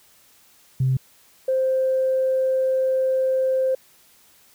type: tone pair in turn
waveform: sine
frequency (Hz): 130.81 / 523.2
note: C3 / C5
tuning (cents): 0 / 0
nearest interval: 2 octaves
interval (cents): 2400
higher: second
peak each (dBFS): -16 / -17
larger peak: first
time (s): 0.8-0.97 / 1.48-3.75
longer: second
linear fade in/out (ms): 5
effects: tanh soft clip ceiling -12 dBFS + white hiss -55 dBFS RMS until 4.54 s